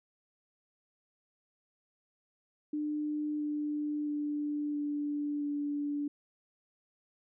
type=tone with pitch steps; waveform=sine; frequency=299.7 / 297.3 / 294.9 / 292.5 / 290.2 Hz; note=D4 / D4 / D4 / D4 / D4; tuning=+35 / +21 / +7 / -7 / -21 cents; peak=-31 dBFS; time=2.73-6.08 s; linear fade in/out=5 ms; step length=670 ms; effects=none